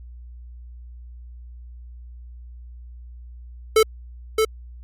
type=tone with echo; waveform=square; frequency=438.3 Hz; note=A4; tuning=7 cents flat; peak=-12 dBFS; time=3.76-3.83 s; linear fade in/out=5 ms; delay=620 ms; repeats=1; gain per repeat=-4 dB; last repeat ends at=4.45 s; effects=added 60 Hz sine -37 dBFS peak until 4.83 s + MP3 64 kbps